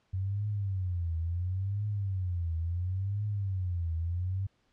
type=tone with vibrato; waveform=sine; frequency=92.5 Hz; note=F#2; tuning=in tune; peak=-29 dBFS; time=0.13-4.47 s; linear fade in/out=10 ms; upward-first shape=triangle; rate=0.72 Hz; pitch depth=230 cents each way; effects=pink hiss -72 dBFS RMS until 4.72 s + low-pass 5000 Hz 12 dB/octave